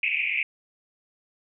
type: band-pass noise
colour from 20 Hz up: white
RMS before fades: -26 dBFS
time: 0.03-0.43 s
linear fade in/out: 2 ms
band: 2200 to 2600 Hz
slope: 96 dB/octave
effects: none